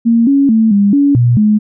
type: tone with pitch steps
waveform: sine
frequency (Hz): 231.2 / 278 / 222.3 / 201.6 / 283.4 / 120.6 / 211.9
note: A#3 / C#4 / A3 / G3 / C#4 / B2 / G#3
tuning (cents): -14 / +5 / +18 / +49 / +38 / -41 / +35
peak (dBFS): -6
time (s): 0.05-1.59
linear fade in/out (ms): 20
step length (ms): 220
effects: none